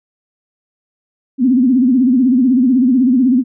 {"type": "tone with vibrato", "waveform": "sine", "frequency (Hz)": 253.6, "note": "B3", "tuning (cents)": 46, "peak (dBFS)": -8, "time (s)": [1.38, 3.44], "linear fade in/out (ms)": 50, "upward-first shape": "sine", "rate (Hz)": 16, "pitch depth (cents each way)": 130, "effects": []}